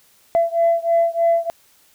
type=beating tone pair; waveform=sine; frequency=672 / 675.2 Hz; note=E5 / E5; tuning=+33 / +41 cents; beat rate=3.2 Hz; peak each=-16 / -17 dBFS; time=0.35-1.5 s; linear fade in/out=0 ms; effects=tanh soft clip ceiling -9 dBFS + white hiss -55 dBFS RMS until 1.94 s